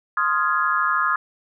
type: chord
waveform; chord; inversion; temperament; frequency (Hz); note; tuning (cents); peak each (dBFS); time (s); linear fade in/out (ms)
sine; F minor seventh; second; equal with one note detuned; 1046.5 / 1244.5 / 1396.9 / 1670.8; C6 / Eb6 / F6 / Ab6; 0 / 0 / 0 / +10; -25 / -21 / -24 / -25; 0.17-1.16; 2
effects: none